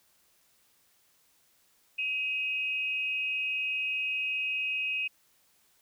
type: tone pair together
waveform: sine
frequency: 2533 / 2808 Hz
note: D#7 / F7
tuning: +30 / +9 cents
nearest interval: major second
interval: 179 cents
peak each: -29 / -37 dBFS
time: 1.98-5.08 s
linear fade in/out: 10 ms
effects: white hiss -67 dBFS RMS until 5.81 s